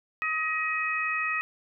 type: harmonic tone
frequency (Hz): 632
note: D#5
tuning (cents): +27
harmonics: 2 / 3 / 4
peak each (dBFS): -31 / -30 / -30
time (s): 0.22-1.41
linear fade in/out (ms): 0
effects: none